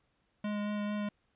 square tone with vibrato, 207.7 Hz, G#3, in tune, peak -33 dBFS, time 0.44-1.09 s, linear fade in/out 5 ms, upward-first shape sine, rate 4.5 Hz, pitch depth 11 cents each way, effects pink hiss -75 dBFS RMS until 1.35 s + resampled to 8000 Hz

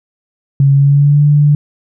sine tone with pitch glide, 138.59 to 146.83 Hz, C#3 to D3, 0 to 0 cents, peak -5 dBFS, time 0.6-1.55 s, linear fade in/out 2 ms, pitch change +100 cents, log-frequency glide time 0.73-1.23 s, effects none

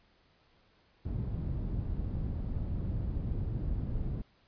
white low-pass noise, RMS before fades -34 dBFS, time 1.05-4.22 s, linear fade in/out 5 ms, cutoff 110 Hz, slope 12 dB/octave, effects pink hiss -67 dBFS RMS until 4.47 s + resampled to 11025 Hz

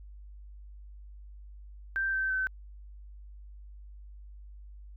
sine tone with pitch steps, 1568 / 1549.1 / 1530.4 Hz, G6 / G6 / G6, 0 / -21 / -42 cents, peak -27 dBFS, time 1.96-2.47 s, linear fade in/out 0 ms, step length 170 ms, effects added 50 Hz sine -45 dBFS peak until 4.96 s

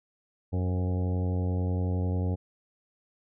harmonic tone with a mistuned harmonic, 91.2 Hz, F#2, 24 cents flat, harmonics 1 / 2 / 3 / 4 / 5 / 6 / 7 / 8 / 9, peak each -26 / -34 / -37 / -43 / -40 / -44 / -48 / -49 / -48 dBFS, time 0.52-2.36 s, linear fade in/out 20 ms, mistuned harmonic 6, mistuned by -30 cents, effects none

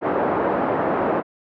pink band-pass noise, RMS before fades -21 dBFS, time 0.01-1.23 s, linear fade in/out 50 ms, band 330 to 1000 Hz, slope 12 dB/octave, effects low-pass 2000 Hz 12 dB/octave

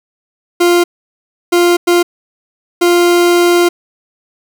40% pulse tone bursts at uneven times, 349.2 Hz, F4, in tune, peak -6 dBFS, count 4, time 0.6-0.84 / 1.52-1.77 / 1.87-2.03 / 2.81-3.69 s, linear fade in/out 10 ms, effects none

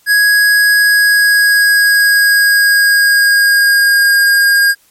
square tone with pitch glide, 1661.2 to 1621.4 Hz, G#6 to G#6, 0 to -42 cents, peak -7 dBFS, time 0.06-4.75 s, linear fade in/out 50 ms, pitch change -42 cents, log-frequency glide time 0.77-4.17 s, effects white hiss -51 dBFS RMS until 4.9 s + MP3 64 kbps

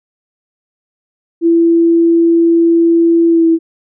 sine tone with pitch glide, 334.9 to 328.4 Hz, E4 to E4, +27 to -6 cents, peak -6 dBFS, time 1.41-3.59 s, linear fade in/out 50 ms, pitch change -33 cents, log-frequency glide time 3.28-3.47 s, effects none

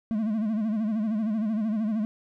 triangle tone with vibrato, 216.8 Hz, A3, 25 cents flat, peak -22 dBFS, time 0.11-2.05 s, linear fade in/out 0 ms, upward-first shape sine, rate 13 Hz, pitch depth 95 cents each way, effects none

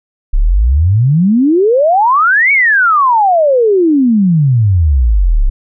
sine exponential two-way sweep, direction up then down, 31.11 to 2284 to 31.11 Hz, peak -6 dBFS, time 0.33-5.5 s, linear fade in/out 10 ms, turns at 2.52 s, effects none

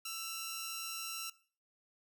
10% pulse tone pair together, 1330.4 / 2819 Hz, E6 / F7, +16 / +16 cents, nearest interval octave + minor second, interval 1300 cents, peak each -35 / -34 dBFS, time 0.05-1.3 s, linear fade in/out 5 ms, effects noise-tail reverb RT60 0.4 s tail -17 dB re dry

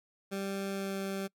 20% pulse tone with pitch glide, 196 to 194.65 Hz, G3 to G3, 0 to -12 cents, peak -29 dBFS, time 0.31-1.28 s, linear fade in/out 20 ms, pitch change -12 cents, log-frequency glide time 0.72-0.96 s, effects noise-tail reverb RT60 0.1 s tail -25 dB re dry

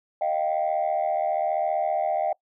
sine tone cluster, 620 / 695 / 776 Hz, D#5 / F5 / G5, -6 / -9 / -18 cents, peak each -25 / -26 / -25 dBFS, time 0.21-2.33 s, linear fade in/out 5 ms, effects noise-tail reverb RT60 0.1 s tail -23 dB re dry + tanh soft clip ceiling -17 dBFS

